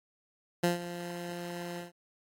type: tone with ADSR envelope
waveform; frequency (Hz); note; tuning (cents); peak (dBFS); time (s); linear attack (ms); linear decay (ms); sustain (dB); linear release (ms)
15% pulse; 174.2; F3; -4; -17; 0.63-1.92; 10; 140; -14; 140
effects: AAC 48 kbps